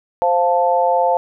sine chord, F major, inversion second, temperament equal, 523.3 / 698.5 / 880 Hz, C5 / F5 / A5, 0 / 0 / 0 cents, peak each -17 dBFS, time 0.22-1.17 s, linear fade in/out 0 ms, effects none

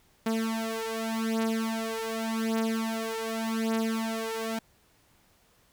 sawtooth beating tone pair, 223.6 / 224.46 Hz, A3 / A3, +28 / +35 cents, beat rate 0.86 Hz, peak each -27 dBFS, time 0.26-4.59 s, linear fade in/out 5 ms, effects pink hiss -64 dBFS RMS until 5.72 s

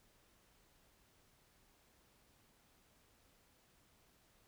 silence, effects pink hiss -71 dBFS RMS until 4.47 s

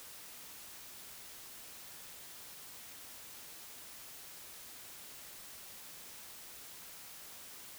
silence, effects white hiss -51 dBFS RMS until 7.78 s

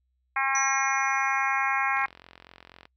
harmonic tone, 270 Hz, C#4, 45 cents flat, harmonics 3 / 4 / 5 / 6 / 7 / 8 / 9, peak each -30 / -29 / -33 / -31 / -33 / -30 / -34 dBFS, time 0.36-2.06 s, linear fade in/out 5 ms
sine tone with exponential decay, 5920 Hz, F#8, in tune, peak -25 dBFS, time 0.55-2.03 s, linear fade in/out 2 ms, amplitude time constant 320 ms
click train, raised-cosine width 0.3 ms, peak -30 dBFS, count 40, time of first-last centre 1.97-2.854 s, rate 44.1 Hz
effects noise-tail reverb RT60 0.1 s tail -24 dB re dry + added 63 Hz sine -70 dBFS peak until 2.96 s

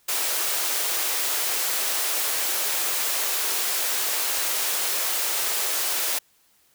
white high-pass noise, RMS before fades -25 dBFS, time 0.08-6.19 s, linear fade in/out 10 ms, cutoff 360 Hz, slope 24 dB/octave, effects white hiss -62 dBFS RMS until 6.74 s

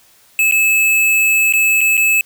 square tone with dropouts, 2602 Hz, E7, 23 cents flat, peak -11 dBFS, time 0.39-2.21 s, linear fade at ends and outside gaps 1 ms, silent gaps 0.512-0.522 / 1.525-1.536 / 1.808-1.813 / 1.97-1.976 s, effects white hiss -50 dBFS RMS until 2.25 s

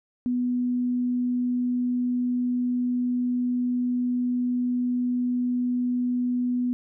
sine tone, 246.9 Hz, B3, in tune, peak -22 dBFS, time 0.26-6.73 s, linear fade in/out 0 ms, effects none

